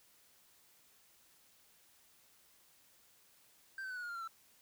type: tone with pitch steps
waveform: triangle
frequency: 1568 / 1532.2 / 1497.2 / 1463 / 1429.6 / 1396.9 / 1365 / 1333.8 Hz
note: G6 / G6 / F#6 / F#6 / F6 / F6 / F6 / E6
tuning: 0 / -40 / +20 / -20 / +40 / 0 / -40 / +20 cents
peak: -39 dBFS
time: 3.78-4.276 s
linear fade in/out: 2 ms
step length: 62 ms
effects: white hiss -67 dBFS RMS until 4.61 s